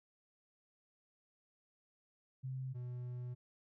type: tone pair in turn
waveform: sine / triangle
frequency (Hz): 130.81 / 123.49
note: C3 / B2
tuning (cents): 0 / 0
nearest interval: minor second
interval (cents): 100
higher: first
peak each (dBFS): -39 / -39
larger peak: neither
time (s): 2.43-2.74 / 2.74-3.35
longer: second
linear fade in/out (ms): 20
effects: none